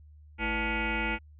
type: tone with frequency modulation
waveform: sine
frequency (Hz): 1147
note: D6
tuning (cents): -41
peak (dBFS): -27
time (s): 0.38-1.19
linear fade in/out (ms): 50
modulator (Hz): 273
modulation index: 5.4
effects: added 75 Hz sine -50 dBFS peak until 1.39 s